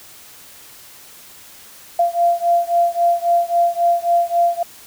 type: beating tone pair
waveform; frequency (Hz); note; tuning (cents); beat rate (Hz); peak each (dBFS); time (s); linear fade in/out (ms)
sine; 688 / 691.7; F5 / F5; -26 / -17; 3.7; -16 / -17; 1.99-4.63; 5
effects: white hiss -42 dBFS RMS until 4.86 s